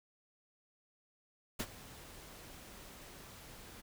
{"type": "noise with ADSR envelope", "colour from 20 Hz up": "pink", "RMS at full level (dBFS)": -36, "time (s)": [1.59, 3.82], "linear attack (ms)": 11, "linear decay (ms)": 54, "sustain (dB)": -17, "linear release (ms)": 20, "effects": []}